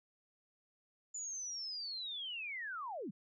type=linear sweep; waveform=sine; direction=down; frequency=7040 to 150.3 Hz; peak=-40 dBFS; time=1.14-3.11 s; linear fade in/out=10 ms; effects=none